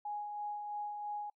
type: tone with tremolo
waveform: sine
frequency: 830.6 Hz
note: G#5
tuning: in tune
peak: -36 dBFS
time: 0.05-1.3 s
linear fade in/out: 5 ms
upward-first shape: sine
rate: 3 Hz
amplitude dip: 35%
effects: noise-tail reverb RT60 0.1 s tail -26 dB re dry